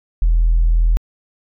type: tone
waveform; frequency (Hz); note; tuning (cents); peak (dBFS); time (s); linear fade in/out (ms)
sine; 41.2; E1; 0; -9; 0.22-0.97; 0
effects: tanh soft clip ceiling -7 dBFS